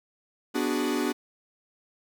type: chord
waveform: 45% pulse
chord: G# half-diminished seventh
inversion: first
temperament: equal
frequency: 246.9 / 293.7 / 370 / 415.3 Hz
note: B3 / D4 / F#4 / G#4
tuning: 0 / 0 / 0 / 0 cents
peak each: -30 / -29 / -31 / -34 dBFS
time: 0.54-1.13 s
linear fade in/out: 20 ms
effects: none